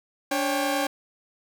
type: tone cluster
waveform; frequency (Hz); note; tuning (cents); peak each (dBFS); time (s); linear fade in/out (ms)
sawtooth; 288.3 / 547 / 793; D4 / C#5 / G5; -32 / -23 / +20; -24; 0.31-0.87; 5
effects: none